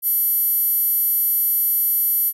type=tone with high-pass filter; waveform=square; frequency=630 Hz; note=D#5; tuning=21 cents sharp; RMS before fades=-19 dBFS; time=0.02-2.33 s; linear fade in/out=50 ms; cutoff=12000 Hz; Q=8.9; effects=none